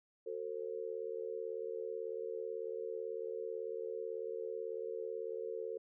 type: tone with amplitude modulation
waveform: sine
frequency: 451.7 Hz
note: A4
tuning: 45 cents sharp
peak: -34 dBFS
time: 0.26-5.78 s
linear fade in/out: 10 ms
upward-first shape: sine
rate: 78.1 Hz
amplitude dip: 100%
effects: none